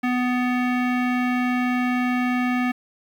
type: tone with low-pass filter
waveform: square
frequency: 248.7 Hz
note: B3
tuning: 12 cents sharp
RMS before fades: -22 dBFS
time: 0.03-2.72 s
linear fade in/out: 10 ms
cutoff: 2200 Hz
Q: 2.6
effects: 8-bit